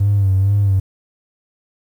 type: tone with vibrato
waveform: triangle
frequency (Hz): 98.5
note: G2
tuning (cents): +9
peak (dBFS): -8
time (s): 0-0.8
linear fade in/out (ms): 10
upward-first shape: sine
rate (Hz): 2.2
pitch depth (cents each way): 60
effects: tanh soft clip ceiling -8 dBFS + 8-bit